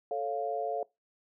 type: chord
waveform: sine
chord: A augmented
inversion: none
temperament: equal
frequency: 440 / 554.4 / 698.5 Hz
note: A4 / C#5 / E#5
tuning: 0 / 0 / 0 cents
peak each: -35 / -36 / -33 dBFS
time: 0.11-0.83 s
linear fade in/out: 2 ms
effects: noise-tail reverb RT60 0.2 s tail -22 dB re dry